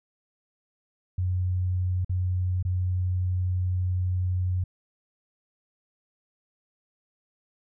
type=tone with dropouts; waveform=sine; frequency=91.2 Hz; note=F#2; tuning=24 cents flat; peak=-23 dBFS; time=1.18-4.64 s; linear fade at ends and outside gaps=5 ms; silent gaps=2.047-2.094 / 2.627-2.65 s; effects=none